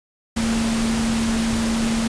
sine tone in noise, 226.6 Hz, A#3, 49 cents flat, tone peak -19 dBFS, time 0.36-2.08 s, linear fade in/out 10 ms, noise pink, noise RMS -26 dBFS, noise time 0.36-2.08 s, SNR +4 dB, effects resampled to 22050 Hz

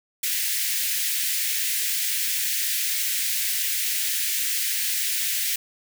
white high-pass noise, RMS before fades -25 dBFS, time 0.23-5.56 s, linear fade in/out 5 ms, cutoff 1700 Hz, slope 48 dB/octave, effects none

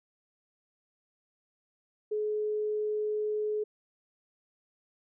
sine tone, 424.5 Hz, G#4, 38 cents sharp, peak -28 dBFS, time 2.11-3.64 s, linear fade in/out 10 ms, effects none

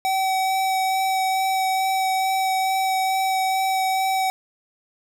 square tone with vibrato, 762 Hz, G5, 49 cents flat, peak -20 dBFS, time 0.05-4.3 s, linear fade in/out 0 ms, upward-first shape sine, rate 2.3 Hz, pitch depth 9 cents each way, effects none

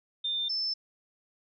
sine tone pair in turn, 3599 / 5279 Hz, A7 / E8, +38 / +2 cents, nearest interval perfect fifth, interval 664 cents, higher second, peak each -28 dBFS, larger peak neither, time 0.24-0.49 / 0.49-0.74 s, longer neither, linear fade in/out 10 ms, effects none

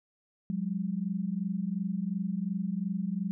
sine tone pair together, 180 / 202.8 Hz, F#3 / G#3, -47 / -41 cents, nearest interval major second, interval 206 cents, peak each -32 / -32 dBFS, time 0.5-3.31 s, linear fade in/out 0 ms, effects none

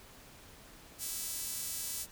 sawtooth tone with high-pass filter, 329.6 Hz, E4, in tune, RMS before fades -39 dBFS, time 0.98-2.07 s, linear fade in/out 50 ms, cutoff 7700 Hz, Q 0.8, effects pink hiss -55 dBFS RMS until 2.11 s

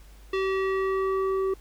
square tone with low-pass filter sweep, 383.7 Hz, G4, 37 cents flat, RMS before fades -26 dBFS, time 0.33-1.54 s, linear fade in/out 5 ms, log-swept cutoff 3100 to 810 Hz, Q 1.5, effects added 50 Hz sine -47 dBFS peak until 1.6 s + pink hiss -57 dBFS RMS until 1.6 s

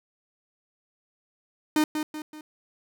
45% pulse tone with echo, 306.2 Hz, D#4, 28 cents flat, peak -19 dBFS, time 1.76-1.84 s, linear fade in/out 2 ms, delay 190 ms, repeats 3, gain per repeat -7 dB, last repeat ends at 2.41 s, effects none

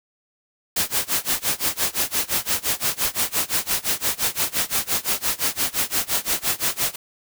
white noise with tremolo, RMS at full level -20 dBFS, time 0.76-6.96 s, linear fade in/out 5 ms, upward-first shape sine, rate 5.8 Hz, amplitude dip 95%, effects none

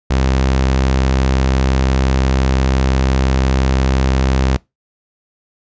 sawtooth tone, 65.8 Hz, C2, 10 cents sharp, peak -8 dBFS, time 0.1-4.57 s, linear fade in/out 10 ms, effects noise-tail reverb RT60 0.2 s tail -23 dB re dry + resampled to 16000 Hz

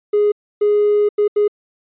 triangle tone bursts at uneven times, 415.3 Hz, G#4, in tune, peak -8 dBFS, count 4, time 0.13-0.32 / 0.61-1.09 / 1.18-1.28 / 1.36-1.48 s, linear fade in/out 10 ms, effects tanh soft clip ceiling -8 dBFS + resampled to 8000 Hz

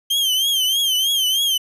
40% pulse tone with vibrato, 3147 Hz, G7, 6 cents sharp, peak -15 dBFS, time 0.1-1.58 s, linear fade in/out 10 ms, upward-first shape triangle, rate 3.2 Hz, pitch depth 110 cents each way, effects resampled to 32000 Hz

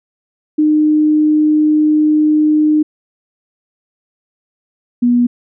sine tone pair in turn, 305 / 242.5 Hz, D#4 / B3, -34 / -31 cents, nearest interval major third, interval 397 cents, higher first, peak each -8 dBFS, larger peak neither, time 0.58-2.83 / 5.02-5.27 s, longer first, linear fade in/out 10 ms, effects none

